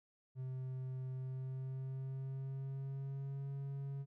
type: tone with pitch glide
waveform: triangle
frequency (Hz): 129.8 to 138.31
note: C3 to C#3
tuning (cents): -13 to -4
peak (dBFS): -38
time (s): 0.35-4.06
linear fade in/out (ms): 50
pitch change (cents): +109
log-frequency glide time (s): 1.12-3.5
effects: none